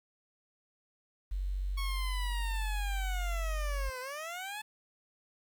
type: tone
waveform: sine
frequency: 47.25 Hz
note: F#1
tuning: 37 cents sharp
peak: -31 dBFS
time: 1.31-3.9 s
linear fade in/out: 10 ms
type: linear two-way sweep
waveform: 15% pulse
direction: down then up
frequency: 1108 to 498.7 to 870 Hz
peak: -32 dBFS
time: 1.77-4.62 s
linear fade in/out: 10 ms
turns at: 4 s
effects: 10-bit